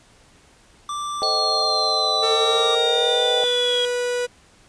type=tone; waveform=square; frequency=1174.7 Hz; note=D6; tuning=in tune; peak=-26 dBFS; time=0.89-2.75 s; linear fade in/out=2 ms
type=chord; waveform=sine; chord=A half-diminished seventh; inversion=none; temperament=equal with one note detuned; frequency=440 / 523.3 / 622.3 / 773.2 Hz; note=A4 / C5 / Eb5 / G5; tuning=0 / 0 / 0 / -24 cents; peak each=-30 / -31 / -27 / -26 dBFS; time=1.22-3.44 s; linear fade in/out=0 ms
type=linear sweep; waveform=sine; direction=down; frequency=4363 to 3300 Hz; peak=-20 dBFS; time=1.23-3.85 s; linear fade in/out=0 ms
type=tone with pitch glide; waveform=45% pulse; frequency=449 to 489.6 Hz; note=A4 to B4; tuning=+35 to -15 cents; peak=-21 dBFS; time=2.22-4.27 s; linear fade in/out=20 ms; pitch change=+150 cents; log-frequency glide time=2.35-3.25 s
effects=pink hiss -53 dBFS RMS until 4.68 s + resampled to 22050 Hz